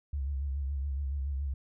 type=tone with vibrato; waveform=sine; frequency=69.3 Hz; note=C#2; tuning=in tune; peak=-30 dBFS; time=0.13-1.54 s; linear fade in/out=5 ms; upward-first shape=sine; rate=7.1 Hz; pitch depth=75 cents each way; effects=none